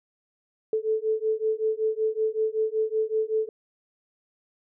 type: beating tone pair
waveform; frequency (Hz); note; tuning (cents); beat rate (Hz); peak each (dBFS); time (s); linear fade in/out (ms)
sine; 435 / 440.3; A4 / A4; -20 / +1; 5.3; -26 / -26; 0.73-3.49; 2
effects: none